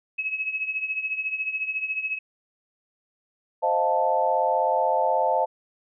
sine tone with tremolo, 2569 Hz, E7, 45 cents flat, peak -22 dBFS, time 0.18-2.19 s, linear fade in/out 10 ms, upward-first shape triangle, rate 14 Hz, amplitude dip 80%
sine chord, F dominant seventh, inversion second, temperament equal, 523.3 / 622.3 / 698.5 / 880 Hz, C5 / Eb5 / F5 / A5, 0 / 0 / 0 / 0 cents, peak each -26 / -26 / -26 / -23 dBFS, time 3.62-5.46 s, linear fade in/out 20 ms
effects none

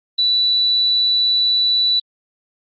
sine tone, 3958 Hz, B7, 3 cents sharp, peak -13 dBFS, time 0.18-2 s, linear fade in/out 10 ms, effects Opus 32 kbps

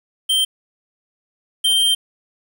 square tone pair in turn, 3137 / 3152 Hz, G7 / G7, +1 / +9 cents, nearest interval unison, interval 8 cents, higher second, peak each -15 / -14 dBFS, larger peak second, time 0.29-0.45 / 1.64-1.95 s, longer second, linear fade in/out 10 ms, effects 8-bit

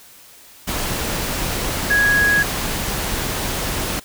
sine tone in noise, 1661.2 Hz, G#6, in tune, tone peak -13 dBFS, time 1.9-2.43 s, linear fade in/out 10 ms, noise pink, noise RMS -23 dBFS, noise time 0.67-4 s, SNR +7 dB, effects white hiss -45 dBFS RMS until 4.04 s

